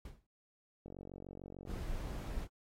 brown noise with exponential decay, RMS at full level -42 dBFS, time 0.05-0.27 s, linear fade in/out 5 ms, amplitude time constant 46 ms
click train, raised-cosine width 2 ms, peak -35 dBFS, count 44, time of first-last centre 0.86-1.781 s, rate 46.7 Hz
brown noise, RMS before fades -40 dBFS, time 1.66-2.48 s, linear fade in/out 50 ms
effects AAC 48 kbps

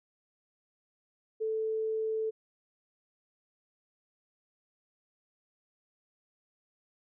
sine tone, 439.8 Hz, A4, 1 cent flat, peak -29 dBFS, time 1.4-2.31 s, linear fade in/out 20 ms, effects none

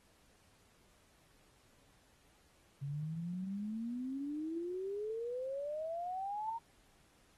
sine exponential sweep, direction up, 136.9 to 932.3 Hz, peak -37 dBFS, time 2.81-6.59 s, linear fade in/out 20 ms, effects pink hiss -69 dBFS RMS until 7.37 s + AAC 32 kbps

